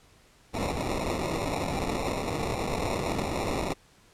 white noise with sample-and-hold, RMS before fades -30 dBFS, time 0.53-3.74 s, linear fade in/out 20 ms, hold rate 1575 Hz, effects pink hiss -59 dBFS RMS until 4.13 s + low-pass 10000 Hz 12 dB/octave

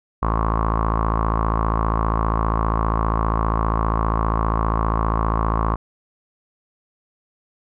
sawtooth tone with low-pass filter, 55 Hz, A1, in tune, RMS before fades -20 dBFS, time 0.22-5.76 s, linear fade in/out 10 ms, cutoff 1100 Hz, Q 8.6, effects none

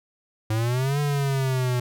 square exponential two-way sweep, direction up then down, 107.2 to 146.83 to 122.7 Hz, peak -22 dBFS, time 0.5-1.8 s, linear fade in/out 5 ms, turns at 1 s, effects none

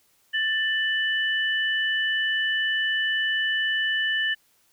sine tone pair together, 1769 / 2975 Hz, A6 / F#7, +9 / +9 cents, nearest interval major sixth, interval 900 cents, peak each -23 / -27 dBFS, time 0.33-4.35 s, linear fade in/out 20 ms, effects white hiss -64 dBFS RMS until 4.72 s

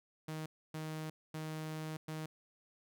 sawtooth tone bursts at uneven times, 156.6 Hz, D#3, 11 cents sharp, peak -36 dBFS, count 4, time 0.28-0.46 / 0.74-1.1 / 1.34-1.97 / 2.08-2.26 s, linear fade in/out 5 ms, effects none

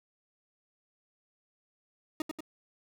40% pulse tone with echo, 311.1 Hz, D#4, in tune, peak -29 dBFS, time 2.2-2.22 s, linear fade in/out 2 ms, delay 93 ms, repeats 2, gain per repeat -4 dB, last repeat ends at 2.406 s, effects none

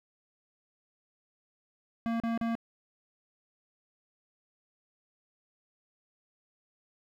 square tone bursts, 230 Hz, A#3, 23 cents flat, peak -29 dBFS, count 3, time 2.06-2.552 s, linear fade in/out 0 ms, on 140 ms, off 36 ms, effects low-pass 2000 Hz 12 dB/octave + 10-bit

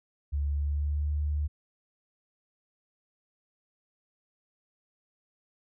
sine tone with pitch glide, 71.8 to 74.12 Hz, D2 to D2, -39 to +17 cents, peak -26 dBFS, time 0.32-1.48 s, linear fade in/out 20 ms, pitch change +56 cents, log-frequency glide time 0.47-1.1 s, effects none

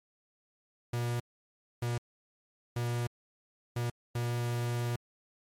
45% pulse tone bursts at uneven times, 119.8 Hz, A#2, 48 cents sharp, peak -30 dBFS, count 5, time 0.93-1.2 / 1.82-1.98 / 2.76-3.07 / 3.76-3.9 / 4.15-4.96 s, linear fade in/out 5 ms, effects MP3 64 kbps

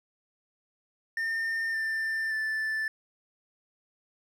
triangle tone with pitch steps, 1812 / 1785 / 1758.4 Hz, A#6 / A6 / A6, -50 / +24 / -2 cents, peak -26 dBFS, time 1.17-2.88 s, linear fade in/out 2 ms, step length 570 ms, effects none

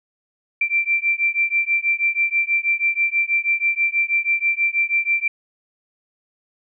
sine beating tone pair, 2349 / 2355.2 Hz, D7 / D7, 0 / +4 cents, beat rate 6.2 Hz, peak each -20 dBFS, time 0.61-5.28 s, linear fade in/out 5 ms, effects none

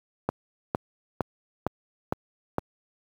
click train, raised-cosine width 1 ms, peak -10 dBFS, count 6, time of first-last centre 0.29-2.584 s, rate 2.18 Hz, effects high-pass 80 Hz 12 dB/octave + 8-bit

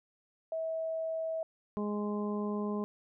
sine tone, 647 Hz, E5, 32 cents flat, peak -32 dBFS, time 0.52-1.43 s, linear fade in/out 2 ms
harmonic tone, 207.7 Hz, G#3, in tune, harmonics 1 / 2 / 3 / 4 / 5, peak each -33 / -37 / -44 / -48 / -43 dBFS, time 1.77-2.84 s, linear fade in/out 0 ms
effects none

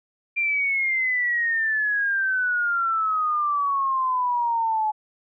sine exponential sweep, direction down, 2387 to 851 Hz, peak -20 dBFS, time 0.36-4.92 s, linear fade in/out 20 ms, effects none

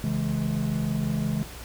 triangle chord, C# minor, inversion none, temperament equal with one note detuned, 138.59 / 164.81 / 212 Hz, C#3 / E3 / G#3, 0 / 0 / +36 cents, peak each -27 / -27 / -26 dBFS, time 0.04-1.43 s, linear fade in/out 0 ms, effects added 60 Hz sine -42 dBFS peak until 1.64 s + pink hiss -42 dBFS RMS until 1.64 s

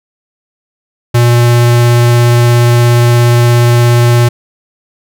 square tone with vibrato, 119.8 Hz, A#2, 48 cents sharp, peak -5 dBFS, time 1.14-4.29 s, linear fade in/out 10 ms, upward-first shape triangle, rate 17 Hz, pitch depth 8 cents each way, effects none

